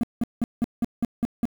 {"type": "tone bursts", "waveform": "triangle", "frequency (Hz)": 234.7, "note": "A#3", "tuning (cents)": 12, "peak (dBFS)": -17, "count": 8, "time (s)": [0.01, 1.454], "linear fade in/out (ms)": 0, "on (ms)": 23, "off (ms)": 180, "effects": ["8-bit"]}